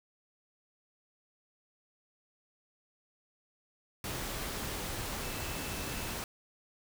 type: tone in noise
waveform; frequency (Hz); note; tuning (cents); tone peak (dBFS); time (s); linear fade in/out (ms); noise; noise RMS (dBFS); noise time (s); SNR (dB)
sine; 2637; E7; 0; -49; 5.23-6.13; 2; pink; -38; 4.04-6.24; -14
effects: none